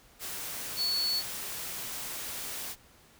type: tone in noise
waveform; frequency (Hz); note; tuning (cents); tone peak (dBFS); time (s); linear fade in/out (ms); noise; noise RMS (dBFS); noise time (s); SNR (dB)
sine; 4424; C#8; -4; -27; 0.76-1.23; 50; white; -38; 0.19-2.76; +8
effects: pink hiss -59 dBFS RMS until 3.19 s